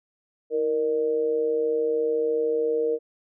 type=tone with amplitude modulation; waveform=sine; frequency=466.2 Hz; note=A#4; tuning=in tune; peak=-18 dBFS; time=0.5-2.99 s; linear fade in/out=50 ms; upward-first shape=sine; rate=143 Hz; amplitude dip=65%; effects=none